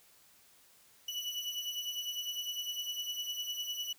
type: beating tone pair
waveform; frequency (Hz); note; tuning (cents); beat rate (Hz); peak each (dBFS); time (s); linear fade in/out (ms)
35% pulse; 2945 / 2954.9; F#7 / F#7; -9 / -3; 9.9; -40 / -36; 1.08-3.93; 5
effects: white hiss -63 dBFS RMS until 3.98 s